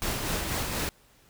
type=noise with tremolo; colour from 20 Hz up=pink; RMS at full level=-29 dBFS; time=0.02-0.89 s; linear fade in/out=0 ms; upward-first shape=sine; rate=4.1 Hz; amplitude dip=35%; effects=pink hiss -60 dBFS RMS until 1.29 s